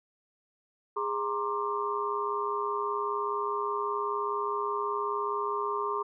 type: tone cluster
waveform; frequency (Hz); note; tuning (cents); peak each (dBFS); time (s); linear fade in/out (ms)
sine; 412.4 / 936 / 1061 / 1180; G#4 / A#5 / C6 / D6; -12 / +7 / +24 / +8; -33 / -36 / -33 / -34; 0.96-6.03; 10
effects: none